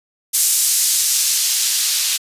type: noise with band-pass filter sweep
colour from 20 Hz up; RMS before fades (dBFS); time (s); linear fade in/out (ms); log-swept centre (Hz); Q
blue; -17; 0.33-2.18; 20; 7500 to 4000; 0.94
effects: resampled to 32000 Hz